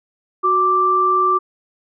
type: tone pair together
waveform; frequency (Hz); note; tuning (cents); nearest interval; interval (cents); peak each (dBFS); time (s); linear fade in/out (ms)
sine; 370 / 1174.7; F#4 / D6; 0 / 0; octave + minor sixth; 2000; -21 / -13; 0.43-1.39; 20
effects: none